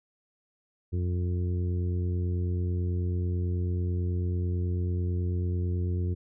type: harmonic tone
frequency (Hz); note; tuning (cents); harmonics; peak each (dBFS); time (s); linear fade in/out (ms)
89.1; F2; +35; 1 / 2 / 3 / 4 / 5; -26 / -37 / -42 / -39 / -46; 0.92-6.15; 20
effects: none